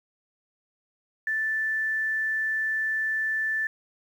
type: tone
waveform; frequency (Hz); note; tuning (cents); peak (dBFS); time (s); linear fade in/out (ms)
sine; 1760; A6; 0; -24; 1.27-3.67; 2
effects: 9-bit